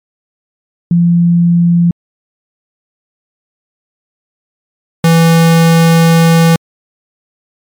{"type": "tone pair in turn", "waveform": ["sine", "square"], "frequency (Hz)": [171.9, 165.43], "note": ["F3", "E3"], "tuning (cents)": [-27, 6], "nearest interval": "minor second", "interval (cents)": 67, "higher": "first", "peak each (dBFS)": -5, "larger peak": "neither", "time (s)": [[0.91, 1.91], [5.04, 6.56]], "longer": "second", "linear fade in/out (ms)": 2, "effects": ["MP3 96 kbps"]}